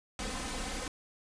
pink noise with comb filter, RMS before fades -37 dBFS, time 0.19-0.88 s, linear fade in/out 2 ms, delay 3.9 ms, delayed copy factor +0.85, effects resampled to 22050 Hz

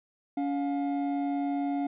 triangle tone pair together, 282.3 / 711.4 Hz, C#4 / F5, +32 / +32 cents, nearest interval octave + major third, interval 1600 cents, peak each -26 / -32 dBFS, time 0.37-1.87 s, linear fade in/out 5 ms, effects resampled to 8000 Hz

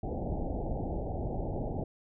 pink low-pass noise, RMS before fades -34 dBFS, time 0.03-1.84 s, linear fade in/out 5 ms, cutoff 830 Hz, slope 96 dB/octave, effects none

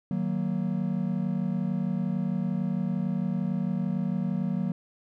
triangle chord, D# minor, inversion none, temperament just, 155.56 / 186.68 / 233.3 Hz, D#3 / F#3 / A#3, 0 / +16 / +2 cents, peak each -30 / -26 / -30 dBFS, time 0.11-4.72 s, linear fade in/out 2 ms, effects none

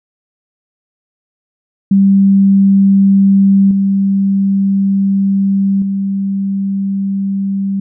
sine tone with level steps, 196 Hz, G3, in tune, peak -5 / -9 / -13 dBFS, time 1.91-7.8 s, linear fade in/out 5 ms, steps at 3.71 / 5.82 s, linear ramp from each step 2 ms, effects none

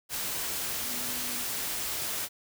sine tone in noise, 245.2 Hz, B3, 12 cents flat, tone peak -44 dBFS, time 0.83-1.46 s, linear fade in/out 50 ms, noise white, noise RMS -33 dBFS, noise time 0.09-2.29 s, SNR -14 dB, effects none

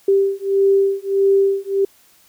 sine beating tone pair, 392 / 393.6 Hz, G4 / G4, 0 / +7 cents, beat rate 1.6 Hz, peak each -16 dBFS, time 0.08-1.85 s, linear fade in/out 5 ms, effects white hiss -53 dBFS RMS until 2.28 s

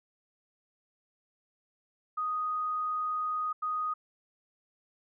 sine tone bursts at uneven times, 1244.5 Hz, D#6, in tune, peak -29 dBFS, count 2, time 2.17-3.53 / 3.62-3.94 s, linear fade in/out 10 ms, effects none

